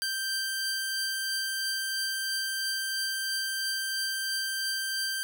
sawtooth tone pair together, 1568 / 4707 Hz, G6 / D8, 0 / +3 cents, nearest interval octave + perfect fifth, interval 1903 cents, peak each -28 / -30 dBFS, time 0.02-5.23 s, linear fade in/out 0 ms, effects none

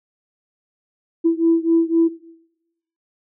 sine beating tone pair, 329.6 / 333.5 Hz, E4 / E4, 0 / +20 cents, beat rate 3.9 Hz, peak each -16 dBFS, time 1.24-2.09 s, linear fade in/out 20 ms, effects noise-tail reverb RT60 0.9 s tail -19 dB re dry + tanh soft clip ceiling -6 dBFS

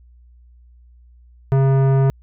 sine tone with tanh clipping, 135.1 Hz, C#3, 44 cents flat, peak -14 dBFS, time 1.52-2.1 s, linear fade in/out 0 ms, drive 16 dB, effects added 60 Hz sine -45 dBFS peak until 2.22 s

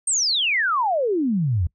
sine exponential sweep, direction down, 8800 to 78.1 Hz, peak -18 dBFS, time 0.07-1.67 s, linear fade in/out 5 ms, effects noise-tail reverb RT60 0.1 s tail -23 dB re dry

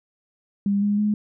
sine tone with pitch steps, 200.7 / 205.2 / 209.7 Hz, G3 / G#3 / G#3, +41 / -21 / +17 cents, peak -18 dBFS, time 0.66-1.14 s, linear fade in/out 2 ms, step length 160 ms, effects none

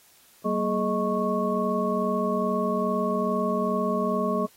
sine tone cluster, 190.1 / 232.5 / 421.2 / 624 / 1102 Hz, F#3 / A#3 / G#4 / D#5 / C#6, +47 / -4 / +24 / +5 / -11 cents, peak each -29 dBFS, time 0.44-4.47 s, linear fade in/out 20 ms, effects white hiss -57 dBFS RMS until 4.56 s + AAC 48 kbps

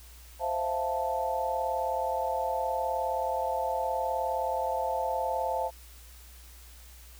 sine chord, F major seventh, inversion second, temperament equal, 523.3 / 659.3 / 698.5 / 880 Hz, C5 / E5 / F5 / A5, 0 / 0 / 0 / 0 cents, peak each -33 / -34 / -34 / -31 dBFS, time 0.39-5.71 s, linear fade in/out 50 ms, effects added 60 Hz sine -49 dBFS peak until 7.19 s + white hiss -54 dBFS RMS until 7.19 s

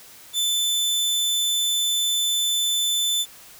sawtooth tone, 3520 Hz, A7, in tune, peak -17 dBFS, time 0.33-3.26 s, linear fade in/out 50 ms, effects white hiss -46 dBFS RMS until 3.59 s

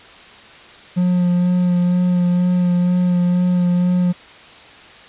triangle tone with vibrato, 178.3 Hz, F3, 36 cents sharp, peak -11 dBFS, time 0.96-4.13 s, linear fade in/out 20 ms, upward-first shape sine, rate 2.1 Hz, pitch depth 16 cents each way, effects white hiss -41 dBFS RMS until 5.08 s + resampled to 8000 Hz

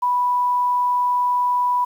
sine tone, 985 Hz, B5, 5 cents flat, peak -16 dBFS, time 0.02-1.85 s, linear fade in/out 10 ms, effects 8-bit

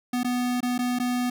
square tone with dropouts, 246.9 Hz, B3, in tune, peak -24 dBFS, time 0.13-1.3 s, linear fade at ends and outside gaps 5 ms, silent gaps 0.233-0.245 / 0.606-0.628 / 0.78-0.789 / 0.988-0.998 s, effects none

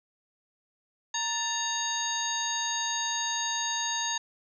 harmonic tone with a mistuned harmonic, 932.3 Hz, A#5, in tune, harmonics 1 / 2 / 3 / 4 / 5 / 7, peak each -34 / -36 / -41 / -34 / -39 / -32 dBFS, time 1.14-4.18 s, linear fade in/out 5 ms, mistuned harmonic 2, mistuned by -94 cents, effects none

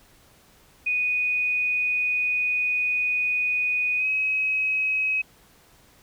sine tone with pitch glide, 2480 to 2550 Hz, D#7 to D#7, -6 to +42 cents, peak -21 dBFS, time 0.86-5.22 s, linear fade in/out 10 ms, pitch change +48 cents, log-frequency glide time 3.97-4.08 s, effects pink hiss -56 dBFS RMS until 6.02 s

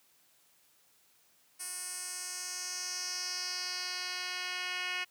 10% pulse tone with band-pass filter sweep, 362.8 Hz, F#4, 34 cents flat, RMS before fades -38 dBFS, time 1.59-5.05 s, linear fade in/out 20 ms, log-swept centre 9500 to 2900 Hz, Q 2.7, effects white hiss -67 dBFS RMS until 5.1 s + high-pass 100 Hz 12 dB/octave

